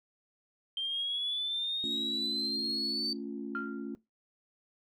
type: exponential sweep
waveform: sine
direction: up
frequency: 3153 to 4586 Hz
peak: -30 dBFS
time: 0.77-3.13 s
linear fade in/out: 2 ms
type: chord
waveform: sine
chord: A augmented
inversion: none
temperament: equal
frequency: 220 / 277.2 / 349.2 Hz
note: A3 / C#4 / E#4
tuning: 0 / 0 / 0 cents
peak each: -40 / -39 / -42 dBFS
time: 1.84-3.95 s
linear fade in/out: 0 ms
type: tone with exponential decay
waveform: sine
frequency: 1389 Hz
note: F6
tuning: 10 cents flat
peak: -30 dBFS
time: 3.55-3.96 s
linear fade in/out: 1 ms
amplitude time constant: 87 ms
effects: noise-tail reverb RT60 0.2 s tail -19 dB re dry + tanh soft clip ceiling -25 dBFS